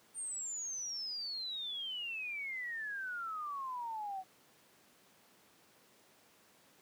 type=exponential sweep; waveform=sine; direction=down; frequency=8970 to 740 Hz; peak=-38 dBFS; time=0.14-4.24 s; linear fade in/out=50 ms; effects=pink hiss -65 dBFS RMS until 6.81 s + high-pass 200 Hz 12 dB/octave